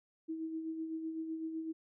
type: tone with tremolo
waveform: sine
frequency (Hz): 321.6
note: E4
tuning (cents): -43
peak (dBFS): -35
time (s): 0.28-1.73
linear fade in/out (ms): 20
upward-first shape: sine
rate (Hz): 7.9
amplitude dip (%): 45
effects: none